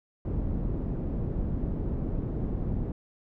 pink low-pass noise, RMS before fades -30 dBFS, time 0.25-2.92 s, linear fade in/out 2 ms, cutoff 300 Hz, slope 12 dB/octave, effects none

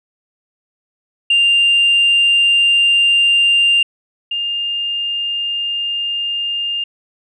sine tone pair in turn, 2794 / 2810 Hz, F7 / F7, 0 / +10 cents, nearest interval unison, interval 10 cents, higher second, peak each -8 / -17 dBFS, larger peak first, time 1.3-3.83 / 4.31-6.84 s, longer neither, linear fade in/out 5 ms, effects tanh soft clip ceiling -6 dBFS

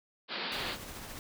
white band-pass noise, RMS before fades -37 dBFS, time 0.28-0.77 s, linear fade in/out 50 ms, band 170 to 4700 Hz, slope 96 dB/octave
pink noise with tremolo, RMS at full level -43 dBFS, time 0.52-1.19 s, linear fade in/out 0 ms, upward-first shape sine, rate 14 Hz, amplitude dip 30%
effects none

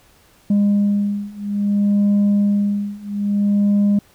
sine beating tone pair, 203.2 / 203.8 Hz, G#3 / G#3, -38 / -32 cents, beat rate 0.6 Hz, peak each -16 / -15 dBFS, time 0.5-3.99 s, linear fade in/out 5 ms, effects tanh soft clip ceiling -11 dBFS + pink hiss -53 dBFS RMS until 4.14 s

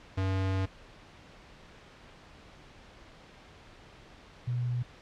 square / sine tone pair in turn, 95.2 / 122.25 Hz, F#2 / B2, +50 / -17 cents, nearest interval major third, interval 433 cents, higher second, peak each -28 dBFS, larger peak neither, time 0.17-0.66 / 4.47-4.83 s, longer first, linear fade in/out 10 ms, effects pink hiss -53 dBFS RMS until 5.01 s + low-pass 4000 Hz 12 dB/octave

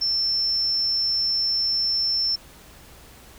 sine tone, 5360 Hz, E8, 28 cents sharp, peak -20 dBFS, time 0.01-2.36 s, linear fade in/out 10 ms, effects added 60 Hz sine -52 dBFS peak until 3.38 s + pink hiss -48 dBFS RMS until 3.38 s

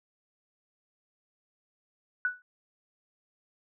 sine tone with exponential decay, 1480 Hz, F#6, in tune, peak -22 dBFS, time 2.25-2.42 s, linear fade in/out 1 ms, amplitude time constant 36 ms, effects none

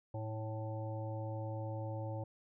harmonic tone with a mistuned harmonic, 110 Hz, A2, in tune, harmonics 1 / 3 / 5 / 7 / 8, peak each -39 / -48 / -45 / -51 / -51 dBFS, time 0.14-2.24 s, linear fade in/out 5 ms, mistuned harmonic 3, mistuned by -22 cents, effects none

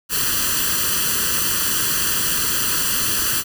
white noise with comb filter, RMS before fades -20 dBFS, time 0.09-3.44 s, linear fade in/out 50 ms, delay 0.67 ms, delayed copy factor +0.85, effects none

